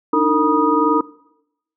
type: tone cluster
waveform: sine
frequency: 294 / 315.6 / 455.6 / 965 / 1240 Hz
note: D4 / D#4 / A#4 / B5 / D#6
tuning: +2 / +25 / -40 / -40 / -6 cents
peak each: -19 dBFS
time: 0.13-1.01 s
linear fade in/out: 5 ms
effects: noise-tail reverb RT60 0.8 s tail -20 dB re dry